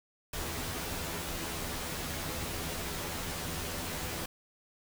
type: noise with comb filter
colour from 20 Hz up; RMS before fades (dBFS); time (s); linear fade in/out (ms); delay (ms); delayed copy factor
pink; -37; 0.33-4.26; 5; 12; +0.7
effects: none